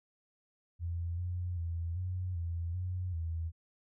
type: tone with pitch steps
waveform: sine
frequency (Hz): 85.3 / 89 / 84.2 / 91.3 / 84.7 / 91 / 82.3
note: F2 / F2 / E2 / F#2 / E2 / F#2 / E2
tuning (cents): -40 / +33 / +37 / -23 / +48 / -28 / -2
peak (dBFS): -33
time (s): 0.79-3.52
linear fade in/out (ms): 50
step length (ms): 390
effects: none